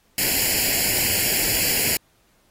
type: noise with comb filter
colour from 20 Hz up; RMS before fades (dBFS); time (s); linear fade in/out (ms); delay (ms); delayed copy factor
white; -21; 0.18-1.97; 2; 0.41; +0.85
effects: pink hiss -62 dBFS RMS until 2.5 s + AAC 48 kbps